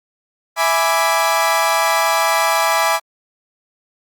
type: chord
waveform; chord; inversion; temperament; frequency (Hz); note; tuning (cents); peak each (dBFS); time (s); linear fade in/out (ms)
30% pulse; E dominant seventh; none; equal; 659.3 / 830.6 / 987.8 / 1174.7; E5 / G#5 / B5 / D6; 0 / 0 / 0 / 0; -17; 0.56-3; 50
effects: Opus 48 kbps